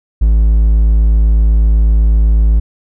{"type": "tone", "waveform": "triangle", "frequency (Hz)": 54, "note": "A1", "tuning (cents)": -32, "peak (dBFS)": -4, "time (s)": [0.21, 2.6], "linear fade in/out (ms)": 10, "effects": []}